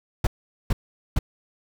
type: noise bursts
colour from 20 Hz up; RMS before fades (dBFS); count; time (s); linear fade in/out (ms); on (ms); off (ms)
brown; -19; 3; 0.24-1.19; 5; 30; 430
effects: none